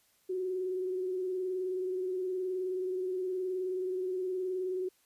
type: tone with vibrato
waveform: sine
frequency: 370 Hz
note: F#4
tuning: in tune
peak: -31 dBFS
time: 0.29-4.89 s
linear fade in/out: 10 ms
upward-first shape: sine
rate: 19 Hz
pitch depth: 34 cents each way
effects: white hiss -69 dBFS RMS until 5.05 s + resampled to 32000 Hz